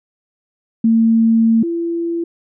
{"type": "tone pair in turn", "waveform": "sine", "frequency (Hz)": [226.3, 337.6], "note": ["A3", "E4"], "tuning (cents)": [49, 41], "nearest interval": "perfect fifth", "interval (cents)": 692, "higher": "second", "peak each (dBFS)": [-9, -17], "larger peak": "first", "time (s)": [[0.84, 1.63], [1.63, 2.24]], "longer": "first", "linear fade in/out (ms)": 5, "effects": []}